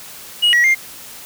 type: tone with pitch steps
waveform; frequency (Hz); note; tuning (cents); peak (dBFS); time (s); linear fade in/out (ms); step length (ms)
sine; 2896 / 1920 / 2110; F#7 / B6 / C7; -38 / -49 / +14; -7; 0.42-0.75; 20; 110
effects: tanh soft clip ceiling -9 dBFS + white hiss -36 dBFS RMS until 1.25 s